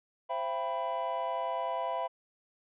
triangle chord, C major seventh, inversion none, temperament equal with one note detuned, 523.3 / 673.9 / 784 / 987.8 Hz, C5 / E5 / G5 / B5, 0 / +38 / 0 / 0 cents, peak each -37 / -33 / -37 / -33 dBFS, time 0.29-2.08 s, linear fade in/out 20 ms, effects resampled to 8000 Hz

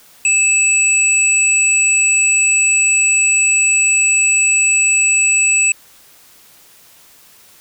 sine tone pair together, 2621 / 7854 Hz, E7 / B8, -11 / -11 cents, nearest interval octave + perfect fifth, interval 1900 cents, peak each -13 dBFS, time 0.25-5.72 s, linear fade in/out 2 ms, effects white hiss -46 dBFS RMS until 7.6 s

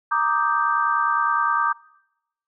sine chord, Eb major seventh, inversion second, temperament equal, 932.3 / 1174.7 / 1244.5 / 1568 Hz, Bb5 / D6 / Eb6 / G6, 0 / 0 / 0 / 0 cents, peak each -25 / -21 / -25 / -25 dBFS, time 0.11-1.73 s, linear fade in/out 10 ms, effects noise-tail reverb RT60 0.9 s tail -24 dB re dry

